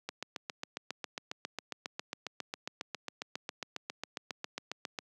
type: click train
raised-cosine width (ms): 0.2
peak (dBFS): -19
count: 37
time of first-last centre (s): 0.09-4.988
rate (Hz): 7.35
effects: high-pass 200 Hz 12 dB/octave